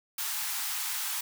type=high-pass noise; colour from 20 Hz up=white; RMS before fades=-33 dBFS; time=0.18-1.21 s; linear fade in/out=5 ms; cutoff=770 Hz; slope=96 dB/octave; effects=none